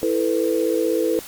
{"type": "chord", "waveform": "sine", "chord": "E suspended fourth", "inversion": "none", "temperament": "equal with one note detuned", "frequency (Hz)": [329.6, 440, 496.2], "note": ["E4", "A4", "B4"], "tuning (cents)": [0, 0, 8], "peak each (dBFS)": -22, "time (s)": [0.03, 1.19], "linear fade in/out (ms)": 0, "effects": ["white hiss -38 dBFS RMS until 1.27 s", "Opus 48 kbps"]}